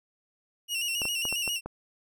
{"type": "tone with vibrato", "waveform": "sawtooth", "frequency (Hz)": 2800, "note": "F7", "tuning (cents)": 4, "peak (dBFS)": -25, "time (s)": [0.68, 1.61], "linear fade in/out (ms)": 50, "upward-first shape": "square", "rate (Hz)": 7.4, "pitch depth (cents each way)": 51}
{"type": "clicks", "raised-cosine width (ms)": 1, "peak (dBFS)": -22, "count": 6, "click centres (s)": [1.018, 1.054, 1.253, 1.326, 1.477, 1.66]}
{"effects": []}